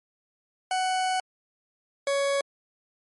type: tone pair in turn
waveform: 40% pulse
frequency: 745 / 558.1 Hz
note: F#5 / C#5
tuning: +12 / +12 cents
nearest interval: perfect fourth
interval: 500 cents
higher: first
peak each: -23 / -22 dBFS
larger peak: second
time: 0.71-1.2 / 2.07-2.41 s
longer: first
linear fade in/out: 2 ms
effects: MP3 48 kbps